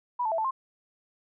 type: tone with pitch steps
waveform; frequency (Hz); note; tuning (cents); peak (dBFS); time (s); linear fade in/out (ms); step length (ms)
sine; 978 / 877 / 659 / 879 / 1059; B5 / A5 / E5 / A5 / C6; -17 / -6 / -1 / -2 / +21; -25; 0.19-0.51; 10; 64
effects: none